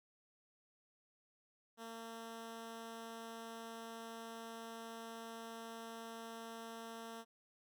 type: tone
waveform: 10% pulse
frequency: 227.8 Hz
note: A#3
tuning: 40 cents flat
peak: -39 dBFS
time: 1.77-7.25 s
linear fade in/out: 50 ms
effects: none